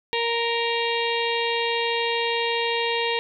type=harmonic tone; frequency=466.2 Hz; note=A#4; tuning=in tune; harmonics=1 / 2 / 4 / 5 / 6 / 7 / 8 / 9; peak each=-26 / -28 / -31 / -31 / -30 / -34 / -33 / -38 dBFS; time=0.13-3.19 s; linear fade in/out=0 ms; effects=none